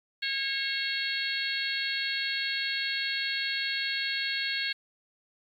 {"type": "harmonic tone", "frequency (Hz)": 545, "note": "C#5", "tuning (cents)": -29, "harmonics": [3, 4, 5, 6, 7, 8], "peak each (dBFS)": [-34, -35, -37, -37, -37, -34], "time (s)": [0.22, 4.73], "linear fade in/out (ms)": 10, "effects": ["10-bit"]}